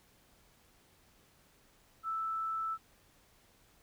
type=tone; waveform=sine; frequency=1318.5 Hz; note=E6; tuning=in tune; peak=-33 dBFS; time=2.03-2.78 s; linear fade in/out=50 ms; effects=pink hiss -66 dBFS RMS until 3.82 s